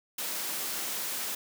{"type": "high-pass noise", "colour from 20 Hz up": "white", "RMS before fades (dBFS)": -34, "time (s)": [0.18, 1.35], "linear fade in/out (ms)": 5, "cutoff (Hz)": 170, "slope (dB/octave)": 24, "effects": []}